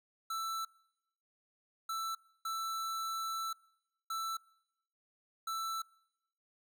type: tone bursts at uneven times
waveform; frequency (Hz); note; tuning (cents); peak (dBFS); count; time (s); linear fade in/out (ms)
square; 1326; E6; +10; -36; 5; 0.3-0.65 / 1.89-2.15 / 2.45-3.53 / 4.1-4.37 / 5.47-5.82; 5
effects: noise-tail reverb RT60 0.9 s tail -24 dB re dry

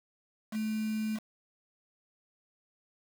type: tone with quantisation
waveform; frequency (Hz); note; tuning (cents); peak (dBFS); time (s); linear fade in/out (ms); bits
sine; 217; A3; -24; -30; 0.51-1.2; 50; 7
effects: none

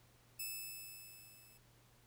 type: tone with level ramp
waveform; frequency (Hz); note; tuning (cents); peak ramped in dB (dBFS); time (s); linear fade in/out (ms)
5% pulse; 2616; E7; -14; -31 to -54; 0.39-1.58; 10
effects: added 119 Hz sine -69 dBFS peak until 2.06 s + pink hiss -69 dBFS RMS until 2.06 s

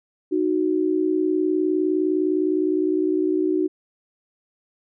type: tone pair together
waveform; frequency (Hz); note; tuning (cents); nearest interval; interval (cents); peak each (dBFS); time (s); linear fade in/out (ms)
sine; 310.3 / 370; D#4 / F#4; -5 / 0; minor third; 305; -21; 0.31-3.68; 20
effects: none

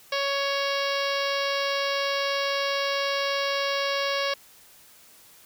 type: harmonic tone with a mistuned harmonic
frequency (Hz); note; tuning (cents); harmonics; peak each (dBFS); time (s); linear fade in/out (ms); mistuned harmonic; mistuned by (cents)
557; C#5; +8; 1 / 2 / 3 / 4 / 5 / 6 / 7 / 8 / 9 / 10; -28 / -31 / -33 / -34 / -35 / -36 / -36 / -37 / -38 / -38; 0.12-4.34; 5; 6; -32
effects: white hiss -53 dBFS RMS until 5.45 s

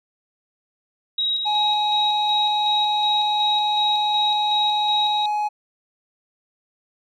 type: tone with tremolo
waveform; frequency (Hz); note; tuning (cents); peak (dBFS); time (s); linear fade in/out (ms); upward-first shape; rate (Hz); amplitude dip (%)
sine; 3819; A#7; +41; -19; 1.18-5.26; 5; square; 2.7; 35
type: tone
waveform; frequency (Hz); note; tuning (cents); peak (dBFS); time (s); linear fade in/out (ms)
triangle; 840; G#5; +19; -18; 1.45-5.49; 20
effects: none

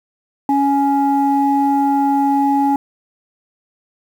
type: tone pair together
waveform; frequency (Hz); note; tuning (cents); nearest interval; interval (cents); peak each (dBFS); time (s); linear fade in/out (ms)
sine; 279 / 836; C#4 / G#5; +11 / +11; octave + perfect fifth; 1900; -14; 0.49-2.76; 2
effects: tanh soft clip ceiling -6 dBFS + 7-bit

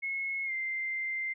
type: tone with pitch glide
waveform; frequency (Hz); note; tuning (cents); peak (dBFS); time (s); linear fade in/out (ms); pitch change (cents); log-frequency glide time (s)
sine; 2177 to 2088; C#7 to C7; -32 to -4; -31; 0.02-1.34; 20; -72; 0.45-0.52
effects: none

